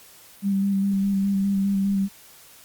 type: tone with vibrato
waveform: sine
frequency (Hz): 196.9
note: G3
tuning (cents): +8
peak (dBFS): -19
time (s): 0.42-2.09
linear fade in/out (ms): 50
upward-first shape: square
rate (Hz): 4.9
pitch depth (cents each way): 17
effects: white hiss -49 dBFS RMS until 2.64 s + Opus 48 kbps